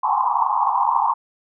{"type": "band-pass noise", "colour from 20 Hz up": "white", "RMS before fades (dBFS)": -19, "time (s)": [0.03, 1.14], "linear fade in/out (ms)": 10, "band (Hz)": [790, 1100], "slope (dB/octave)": 96, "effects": []}